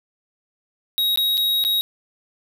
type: tone with dropouts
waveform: square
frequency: 3799 Hz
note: A#7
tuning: 32 cents sharp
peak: -18 dBFS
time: 0.98-1.81 s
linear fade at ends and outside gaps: 0 ms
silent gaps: 1.159-1.174 / 1.372-1.377 / 1.639-1.649 s
effects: none